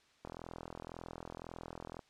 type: click train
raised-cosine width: 1 ms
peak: -30 dBFS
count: 74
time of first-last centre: 0.25-1.992 s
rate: 41.9 Hz
effects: white hiss -68 dBFS RMS until 2.09 s + low-pass 5000 Hz 12 dB/octave